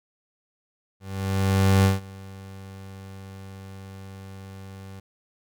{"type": "tone with ADSR envelope", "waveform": "30% pulse", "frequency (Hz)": 96.6, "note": "G2", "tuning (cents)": -25, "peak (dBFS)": -12, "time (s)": [1, 5], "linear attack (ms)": 840, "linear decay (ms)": 160, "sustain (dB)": -24, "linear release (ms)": 6, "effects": []}